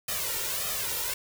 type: noise with flanger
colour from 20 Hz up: white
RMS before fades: -31 dBFS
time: 0.08-1.14 s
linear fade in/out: 5 ms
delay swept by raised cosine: 1.6 to 2.18 ms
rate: 1.7 Hz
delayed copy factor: +1
effects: none